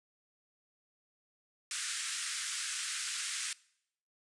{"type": "band-pass noise", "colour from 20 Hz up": "white", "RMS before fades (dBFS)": -38, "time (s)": [1.71, 3.53], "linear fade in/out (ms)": 2, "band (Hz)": [1300, 9700], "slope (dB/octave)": 48, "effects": ["noise-tail reverb RT60 0.7 s tail -22 dB re dry", "resampled to 24000 Hz"]}